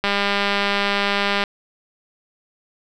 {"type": "click train", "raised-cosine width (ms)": 0.3, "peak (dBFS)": -4, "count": 282, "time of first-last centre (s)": [0.04, 1.438], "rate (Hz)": 201, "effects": []}